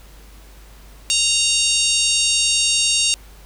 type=harmonic tone with a mistuned harmonic; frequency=930 Hz; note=A#5; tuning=4 cents flat; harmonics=3 / 4 / 5 / 6 / 7 / 8 / 9 / 10; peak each=-21 / -22 / -23 / -24 / -24 / -25 / -26 / -26 dBFS; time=1.1-3.14 s; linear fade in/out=0 ms; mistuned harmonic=5; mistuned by=-31 cents; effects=added 50 Hz sine -41 dBFS peak until 3.45 s + pink hiss -48 dBFS RMS until 3.45 s